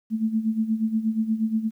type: tone with tremolo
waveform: sine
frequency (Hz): 220.9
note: A3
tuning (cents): +7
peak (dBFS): -18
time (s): 0.1-1.71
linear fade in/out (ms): 50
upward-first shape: sine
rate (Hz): 8.4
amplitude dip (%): 75
effects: 10-bit